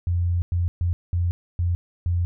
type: tone bursts at uneven times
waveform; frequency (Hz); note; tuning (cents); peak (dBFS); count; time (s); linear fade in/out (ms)
sine; 87.31; F2; 0; -19; 6; 0.07-0.42 / 0.52-0.68 / 0.81-0.93 / 1.13-1.31 / 1.59-1.75 / 2.06-2.25; 0
effects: none